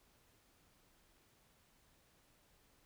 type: silence
effects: pink hiss -71 dBFS RMS until 2.85 s